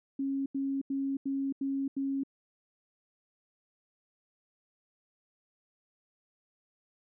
sine tone bursts, 273.3 Hz, C#4, 24 cents flat, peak -29 dBFS, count 6, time 0.19-2.235 s, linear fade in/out 5 ms, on 270 ms, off 85 ms, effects none

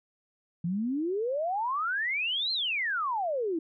sine exponential two-way sweep, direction up then down, 163.6 to 4256 to 309.5 Hz, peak -27 dBFS, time 0.64-3.59 s, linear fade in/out 5 ms, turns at 2.52 s, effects none

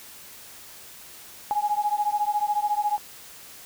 sine beating tone pair, 826 / 840 Hz, G#5 / G#5, -10 / +19 cents, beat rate 14 Hz, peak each -25 dBFS, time 1.51-2.98 s, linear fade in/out 0 ms, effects white hiss -45 dBFS RMS until 3.65 s

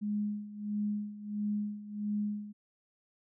sine tone with tremolo, 208.1 Hz, G#3, 4 cents sharp, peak -29 dBFS, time 0.01-2.53 s, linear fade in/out 20 ms, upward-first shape sine, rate 1.5 Hz, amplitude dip 80%, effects none

